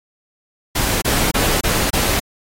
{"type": "noise bursts", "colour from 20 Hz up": "pink", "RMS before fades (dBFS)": -18, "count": 5, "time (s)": [0.75, 2.2], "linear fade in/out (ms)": 10, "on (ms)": 270, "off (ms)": 25, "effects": ["AAC 48 kbps"]}